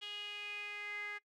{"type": "tone with band-pass filter sweep", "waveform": "sawtooth", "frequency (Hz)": 413.3, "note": "G#4", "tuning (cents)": -8, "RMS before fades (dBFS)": -44, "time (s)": [0.01, 1.19], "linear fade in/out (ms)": 20, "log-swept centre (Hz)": [3100, 1900], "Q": 7.9, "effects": ["noise-tail reverb RT60 0.1 s tail -20 dB re dry"]}